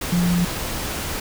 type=tone in noise; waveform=sine; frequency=175.4 Hz; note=F3; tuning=8 cents sharp; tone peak=-16 dBFS; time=0.12-0.45 s; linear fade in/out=5 ms; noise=pink; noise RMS=-27 dBFS; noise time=0.01-1.2 s; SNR=+8 dB; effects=none